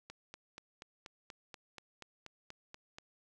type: click train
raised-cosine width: 0.2 ms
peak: -30 dBFS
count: 13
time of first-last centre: 0.1-2.985 s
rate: 4.16 Hz
effects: none